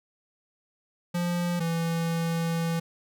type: tone pair in turn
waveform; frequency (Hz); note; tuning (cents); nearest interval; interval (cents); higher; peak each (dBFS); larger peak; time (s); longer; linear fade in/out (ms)
square; 174.61 / 166.33; F3 / E3; 0 / +16; minor second; 84; first; -26; neither; 1.14-1.6 / 1.6-2.8; second; 10
effects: none